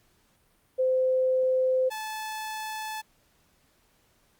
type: tone pair in turn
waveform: sine / sawtooth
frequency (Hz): 516 / 868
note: C5 / A5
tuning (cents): -24 / -24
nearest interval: major sixth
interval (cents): 900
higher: second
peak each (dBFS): -21 / -29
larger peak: first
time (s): 0.78-1.9 / 1.9-3.02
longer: neither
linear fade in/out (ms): 20
effects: pink hiss -66 dBFS RMS until 4.39 s + Opus 48 kbps

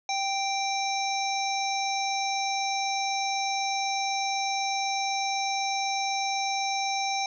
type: harmonic tone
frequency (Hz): 784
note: G5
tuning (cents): 0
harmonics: 1 / 3 / 5 / 7 / 8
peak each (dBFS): -28 / -33 / -35 / -36 / -37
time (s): 0.09-7.26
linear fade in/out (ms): 2
effects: none

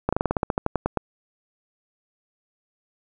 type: slowing click train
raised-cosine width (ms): 1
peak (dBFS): -7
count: 14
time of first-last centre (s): 0.09-0.973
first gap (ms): 36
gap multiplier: 1.1
effects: none

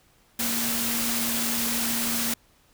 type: tone in noise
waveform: sine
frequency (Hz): 233.1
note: A#3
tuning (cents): 0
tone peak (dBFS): -31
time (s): 0.39-2.34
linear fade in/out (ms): 5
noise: white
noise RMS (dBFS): -27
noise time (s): 0.39-2.34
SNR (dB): -7
effects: pink hiss -61 dBFS RMS until 2.73 s

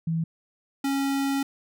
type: tone pair in turn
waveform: sine / square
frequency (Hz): 163.7 / 275.3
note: E3 / C#4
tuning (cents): -12 / -12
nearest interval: major sixth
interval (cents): 900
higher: second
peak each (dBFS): -23 / -24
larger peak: first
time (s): 0.07-0.24 / 0.84-1.43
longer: second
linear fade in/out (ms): 5
effects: none

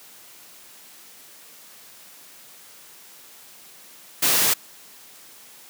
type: noise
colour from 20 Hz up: white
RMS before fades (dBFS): -19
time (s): 4.22-4.54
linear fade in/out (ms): 10
effects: white hiss -47 dBFS RMS until 5.69 s + high-pass 150 Hz 12 dB/octave

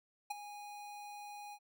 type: tone with ADSR envelope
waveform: square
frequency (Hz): 824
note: G#5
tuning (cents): -14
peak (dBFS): -35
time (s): 0.3-1.59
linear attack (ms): 9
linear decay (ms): 18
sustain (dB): -12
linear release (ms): 61
effects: none

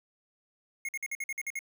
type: tone bursts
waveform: square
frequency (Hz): 2157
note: C#7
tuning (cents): -48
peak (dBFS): -33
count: 9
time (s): 0.85-1.591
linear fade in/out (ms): 2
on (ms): 37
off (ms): 51
effects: none

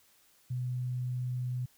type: tone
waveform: sine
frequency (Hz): 125.2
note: B2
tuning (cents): +24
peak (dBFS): -31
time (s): 0.5-1.66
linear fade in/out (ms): 10
effects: white hiss -65 dBFS RMS until 1.77 s

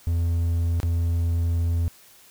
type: tone with dropouts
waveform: triangle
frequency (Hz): 84.5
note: E2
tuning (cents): +43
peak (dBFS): -18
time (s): 0.07-1.88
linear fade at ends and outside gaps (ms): 0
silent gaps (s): 0.801-0.831
effects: white hiss -52 dBFS RMS until 2.3 s

